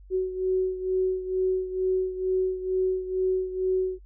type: beating tone pair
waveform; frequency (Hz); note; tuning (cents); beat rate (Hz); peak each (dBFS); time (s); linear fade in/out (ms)
sine; 372.7 / 374.9; F#4 / F#4; +13 / +23; 2.2; -24 / -29; 0.1-3.99; 50
effects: noise-tail reverb RT60 0.1 s tail -23 dB re dry + added 48 Hz sine -46 dBFS peak until 4.05 s